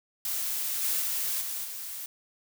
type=noise with level steps; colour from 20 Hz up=blue; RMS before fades=-31 / -28 / -30 / -34 / -38 dBFS; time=0.25-2.06 s; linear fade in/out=2 ms; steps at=0.82 / 0.99 / 1.4 / 1.63 s; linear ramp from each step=20 ms; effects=none